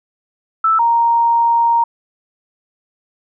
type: tone pair in turn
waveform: sine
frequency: 1318.5 / 932.3 Hz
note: E6 / A#5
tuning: 0 / 0 cents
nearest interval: tritone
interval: 600 cents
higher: first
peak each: -10 dBFS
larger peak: neither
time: 0.64-0.79 / 0.79-1.84 s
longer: second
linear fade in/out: 5 ms
effects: none